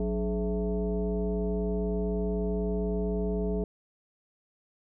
sine tone with frequency modulation, 185 Hz, F#3, in tune, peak -26 dBFS, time 0-3.64 s, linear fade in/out 2 ms, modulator 237 Hz, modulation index 1.4, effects none

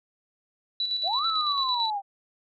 sine tone with tremolo, 3951 Hz, B7, in tune, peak -24 dBFS, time 0.8-1.9 s, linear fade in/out 2 ms, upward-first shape square, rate 9 Hz, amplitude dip 45%
sine linear two-way sweep, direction up then down, 578 to 1347 to 773 Hz, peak -26 dBFS, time 1.03-2.02 s, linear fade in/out 50 ms, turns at 1.26 s
effects none

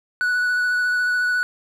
triangle tone with vibrato, 1477 Hz, F#6, 3 cents flat, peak -16 dBFS, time 0.21-1.43 s, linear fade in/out 0 ms, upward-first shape sine, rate 14 Hz, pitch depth 13 cents each way, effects none

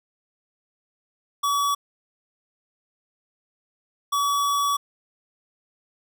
square tone bursts at uneven times, 1138 Hz, C#6, 45 cents sharp, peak -21 dBFS, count 2, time 1.43-1.75 / 4.12-4.77 s, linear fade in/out 10 ms, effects none

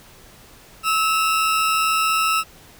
40% pulse tone pair together, 1299 / 2752 Hz, E6 / F7, -26 / -26 cents, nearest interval octave + minor second, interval 1300 cents, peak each -17 / -23 dBFS, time 0.83-2.44 s, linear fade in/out 50 ms, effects pink hiss -47 dBFS RMS until 2.79 s

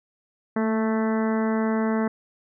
harmonic tone with a mistuned harmonic, 220 Hz, A3, in tune, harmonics 1 / 2 / 3 / 4 / 5 / 6 / 7 / 8 / 9, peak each -22 / -28 / -32 / -34 / -36 / -38 / -39 / -40 / -41 dBFS, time 0.56-2.08 s, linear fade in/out 5 ms, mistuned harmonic 1, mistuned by +22 cents, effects none

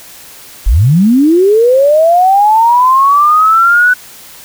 sine linear sweep, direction up, 34.44 to 1500 Hz, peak -4 dBFS, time 0.66-3.94 s, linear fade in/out 10 ms, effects white hiss -34 dBFS RMS until 4.44 s

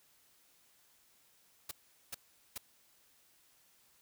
white noise bursts, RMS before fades -41 dBFS, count 3, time 1.69-2.579 s, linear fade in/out 5 ms, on 23 ms, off 410 ms, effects white hiss -68 dBFS RMS until 4.01 s

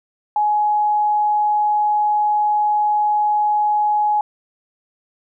sine tone, 840 Hz, G#5, 19 cents sharp, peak -14 dBFS, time 0.36-4.21 s, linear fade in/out 2 ms, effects none

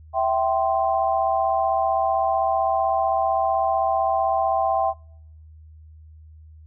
sine chord, C major, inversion first, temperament equal with one note detuned, 659.3 / 775 / 1046.5 Hz, E5 / G5 / C6, 0 / -20 / 0 cents, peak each -22 / -21 / -26 dBFS, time 0.13-4.94 s, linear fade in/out 50 ms, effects noise-tail reverb RT60 0.7 s tail -26 dB re dry + added 78 Hz sine -43 dBFS peak until 6.66 s

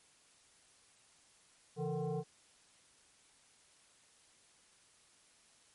sine tone with frequency modulation, 138.5 Hz, C#3, 1 cent flat, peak -34 dBFS, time 1.76-2.24 s, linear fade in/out 50 ms, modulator 305 Hz, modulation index 1.6, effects white hiss -66 dBFS RMS until 5.74 s + MP3 48 kbps

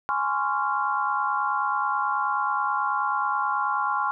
sine chord, Db major seventh, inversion second, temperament just, 831.5 / 1039.4 / 1108.7 / 1385.9 Hz, Ab5 / C6 / Db6 / F6, +2 / -12 / 0 / -14 cents, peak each -28 dBFS, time 0.09-4.11 s, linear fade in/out 0 ms, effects none

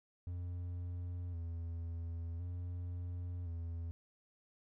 triangle tone with vibrato, 86 Hz, F2, 26 cents flat, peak -37 dBFS, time 0.27-3.91 s, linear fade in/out 0 ms, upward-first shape square, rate 0.47 Hz, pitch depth 43 cents each way, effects none

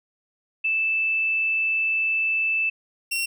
sine / sawtooth tone pair in turn, 2637 / 2730 Hz, E7 / F7, 0 / -40 cents, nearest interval minor second, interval 60 cents, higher second, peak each -20 dBFS, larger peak neither, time 0.64-2.7 / 3.11-3.26 s, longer first, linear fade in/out 10 ms, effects none

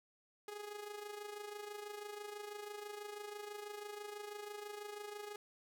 sawtooth tone with amplitude modulation, 415.3 Hz, G#4, in tune, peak -39 dBFS, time 0.48-5.36 s, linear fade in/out 2 ms, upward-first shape sine, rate 26.1 Hz, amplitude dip 60%, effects none

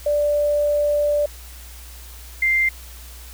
sine tone pair in turn, 587.3 / 2093 Hz, D5 / C7, 0 / 0 cents, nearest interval octave + minor seventh, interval 2200 cents, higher second, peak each -16 / -15 dBFS, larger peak second, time 0.06-1.26 / 2.42-2.69 s, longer first, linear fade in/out 5 ms, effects added 60 Hz sine -38 dBFS peak until 3.33 s + white hiss -43 dBFS RMS until 3.33 s

